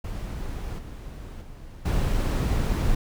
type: noise with level steps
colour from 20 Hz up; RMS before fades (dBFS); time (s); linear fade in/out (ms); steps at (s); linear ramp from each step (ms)
brown; -32 / -38 / -42 / -23; 0.04-2.95; 5; 0.78 / 1.41 / 1.85; 10
effects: none